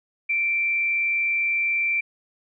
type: tone with frequency modulation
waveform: sine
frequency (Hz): 2347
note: D7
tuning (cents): -2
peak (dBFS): -20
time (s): 0.29-2.01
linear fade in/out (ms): 10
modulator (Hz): 116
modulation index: 0.3
effects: none